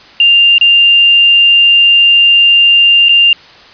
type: tone with dropouts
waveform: sine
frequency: 2794 Hz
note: F7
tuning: in tune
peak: -3 dBFS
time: 0.2-3.33 s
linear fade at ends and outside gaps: 2 ms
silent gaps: 0.582-0.611 / 3.086-3.092 s
effects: white hiss -37 dBFS RMS until 3.73 s + resampled to 11025 Hz